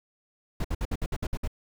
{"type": "noise bursts", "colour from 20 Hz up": "brown", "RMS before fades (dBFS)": -28, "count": 9, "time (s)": [0.6, 1.477], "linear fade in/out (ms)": 5, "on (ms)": 45, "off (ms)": 59, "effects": []}